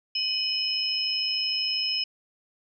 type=tone cluster; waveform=sine; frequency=2488 / 2983 / 5150 Hz; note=D#7 / F#7 / E8; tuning=-1 / +13 / -41 cents; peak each=-35 / -30 / -26 dBFS; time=0.15-2.04 s; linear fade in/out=5 ms; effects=none